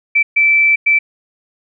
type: tone bursts at uneven times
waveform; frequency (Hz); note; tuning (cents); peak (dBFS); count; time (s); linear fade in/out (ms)
sine; 2325; D7; -18; -8; 3; 0.15-0.23 / 0.36-0.76 / 0.86-0.99; 10
effects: none